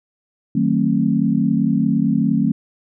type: chord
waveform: sine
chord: D# diminished seventh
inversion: none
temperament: just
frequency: 155.56 / 186.68 / 224 / 268.8 Hz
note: D#3 / F#3 / A3 / C4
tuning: 0 / +16 / +31 / +47 cents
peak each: -22 / -20 / -18 / -20 dBFS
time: 0.55-2.52 s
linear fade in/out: 5 ms
effects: none